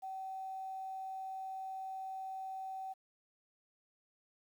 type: tone with quantisation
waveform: sine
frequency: 764 Hz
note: G5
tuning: 45 cents flat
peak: -40 dBFS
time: 0.02-2.94 s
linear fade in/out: 20 ms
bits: 11
effects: none